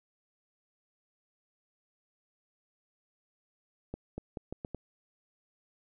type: accelerating click train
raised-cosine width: 2 ms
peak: -24 dBFS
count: 6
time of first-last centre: 3.94-4.747 s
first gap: 240 ms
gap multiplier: 0.8
effects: none